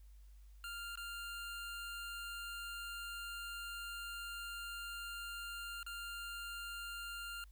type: tone with dropouts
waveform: 25% pulse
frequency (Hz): 1396.9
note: F6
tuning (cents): 0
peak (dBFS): -40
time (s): 0.64-7.44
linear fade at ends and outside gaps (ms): 1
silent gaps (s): 0.956-0.974 / 5.83-5.864
effects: added 50 Hz sine -55 dBFS peak until 7.51 s + white hiss -75 dBFS RMS until 7.51 s